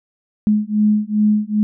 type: beating tone pair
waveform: sine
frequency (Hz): 210 / 212.5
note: G#3 / G#3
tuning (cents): +19 / +40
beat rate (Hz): 2.5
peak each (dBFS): -16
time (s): 0.47-1.63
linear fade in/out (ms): 0
effects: none